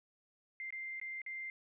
sine tone with dropouts, 2093 Hz, C7, in tune, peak -40 dBFS, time 0.6-1.5 s, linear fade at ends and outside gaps 1 ms, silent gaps 0.705-0.725 / 0.999-1.014 / 1.217-1.263 s, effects none

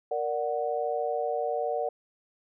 sine chord, Bb augmented, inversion none, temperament equal, 466.2 / 587.3 / 740 Hz, Bb4 / D5 / F#5, 0 / 0 / 0 cents, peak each -31 dBFS, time 0.11-1.89 s, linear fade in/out 5 ms, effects none

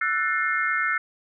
sine chord, F# half-diminished seventh, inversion third, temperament just, 1332 / 1480 / 1776 / 2131 Hz, E6 / F#6 / A6 / C7, +18 / 0 / +16 / +31 cents, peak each -27 dBFS, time 0.01-0.98 s, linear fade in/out 5 ms, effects none

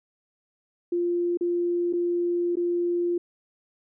sine tone with dropouts, 348.3 Hz, F4, 5 cents flat, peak -22 dBFS, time 0.92-3.18 s, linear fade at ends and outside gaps 5 ms, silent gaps 1.373-1.409 / 1.928-1.934 / 2.556-2.569 s, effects none

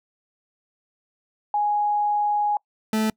sine / 40% pulse tone pair in turn, 830.6 / 218.1 Hz, G#5 / A3, 0 / -15 cents, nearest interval octave + major seventh, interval 2315 cents, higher first, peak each -19 dBFS, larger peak neither, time 1.54-2.57 / 2.93-3.1 s, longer first, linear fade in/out 2 ms, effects noise-tail reverb RT60 0.1 s tail -26 dB re dry

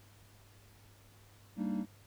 triangle chord, Eb major seventh, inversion first, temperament equal with one note detuned, 196 / 230.5 / 293.7 / 311.1 Hz, G3 / Bb3 / D4 / Eb4, 0 / -19 / 0 / 0 cents, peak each -34 / -35 / -40 / -39 dBFS, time 1.56-1.86 s, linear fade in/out 50 ms, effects added 101 Hz sine -60 dBFS peak until 2.06 s + pink hiss -63 dBFS RMS until 2.06 s

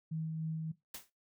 sine tone with tremolo, 159.5 Hz, D#3, 43 cents sharp, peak -34 dBFS, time 0.11-0.72 s, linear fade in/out 10 ms, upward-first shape sine, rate 3.4 Hz, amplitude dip 25%
white noise with exponential decay, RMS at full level -40 dBFS, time 0.94-1.1 s, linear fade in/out 5 ms, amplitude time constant 34 ms
effects noise-tail reverb RT60 0.2 s tail -18 dB re dry

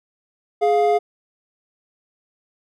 triangle tone pair together, 417.4 / 702 Hz, G#4 / F5, +9 / +9 cents, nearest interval major sixth, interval 900 cents, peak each -15 dBFS, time 0.61-0.99 s, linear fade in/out 20 ms, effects none

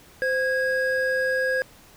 triangle tone pair together, 518.1 / 1645 Hz, C5 / G#6, -17 / -17 cents, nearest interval octave + minor sixth, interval 2000 cents, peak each -22 dBFS, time 0.22-1.62 s, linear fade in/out 0 ms, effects pink hiss -51 dBFS RMS until 1.96 s

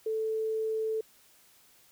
sine tone, 440 Hz, A4, in tune, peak -28 dBFS, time 0.06-1.01 s, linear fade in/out 5 ms, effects white hiss -61 dBFS RMS until 1.91 s

